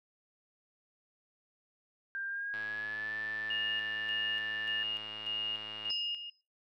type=tone with pitch glide; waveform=sine; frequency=1591 to 1765.3 Hz; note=G6 to A6; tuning=+25 to +5 cents; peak=-35 dBFS; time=2.15-4.83 s; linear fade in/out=0 ms; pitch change=+180 cents; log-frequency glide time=2.27-3.15 s
type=click train; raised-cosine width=0.3 ms; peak=-31 dBFS; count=361; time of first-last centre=2.54-5.904 s; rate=107 Hz
type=tone with tremolo; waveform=sine; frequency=2846 Hz; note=F7; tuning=32 cents sharp; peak=-33 dBFS; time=3.5-6.3 s; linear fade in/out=5 ms; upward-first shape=square; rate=1.7 Hz; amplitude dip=60%
type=tone with exponential decay; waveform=sine; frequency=5070 Hz; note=D#8; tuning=32 cents sharp; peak=-33 dBFS; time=5.9-6.41 s; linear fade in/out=2 ms; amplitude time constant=110 ms
effects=noise-tail reverb RT60 0.3 s tail -23 dB re dry